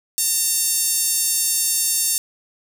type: tone with high-pass filter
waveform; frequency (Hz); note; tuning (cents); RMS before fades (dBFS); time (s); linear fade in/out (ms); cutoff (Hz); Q
5% pulse; 910; A#5; -42; -20; 0.18-2.18; 0; 7100; 0.69
effects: none